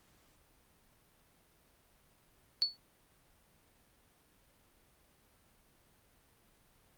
sine tone with exponential decay, 4435 Hz, C#8, in tune, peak -23 dBFS, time 2.62-2.77 s, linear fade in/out 0 ms, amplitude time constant 31 ms, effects pink hiss -68 dBFS RMS until 6.97 s + Opus 48 kbps

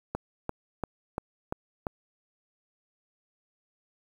click train, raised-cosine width 1 ms, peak -16 dBFS, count 6, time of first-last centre 0.15-1.868 s, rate 2.91 Hz, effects 8-bit

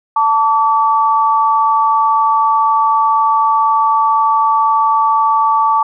sine tone pair together, 886 / 1147.9 Hz, A5 / D6, +12 / -40 cents, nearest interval major third, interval 448 cents, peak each -12 dBFS, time 0.16-5.83 s, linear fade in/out 5 ms, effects none

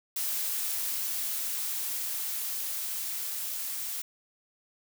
blue noise with level ramp, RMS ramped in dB -31 to -35 dBFS, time 0.16-4.02 s, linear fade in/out 5 ms, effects none

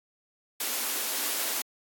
white high-pass noise, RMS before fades -30 dBFS, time 0.6-1.62 s, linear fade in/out 5 ms, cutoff 230 Hz, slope 96 dB/octave, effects AAC 64 kbps

